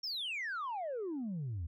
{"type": "exponential sweep", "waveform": "sine", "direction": "down", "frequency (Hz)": [5588, 76], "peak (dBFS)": -34, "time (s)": [0.03, 1.67], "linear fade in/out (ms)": 10, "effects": ["tanh soft clip ceiling -34 dBFS"]}